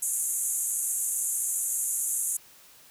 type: band-pass noise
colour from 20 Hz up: white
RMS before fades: -29 dBFS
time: 0.02-2.37 s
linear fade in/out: 5 ms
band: 6600 to 12000 Hz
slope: 96 dB/octave
effects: white hiss -54 dBFS RMS until 2.9 s